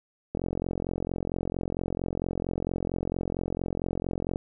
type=click train; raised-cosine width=2 ms; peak=-16 dBFS; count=179; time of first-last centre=0.35-4.359 s; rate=44.4 Hz; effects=none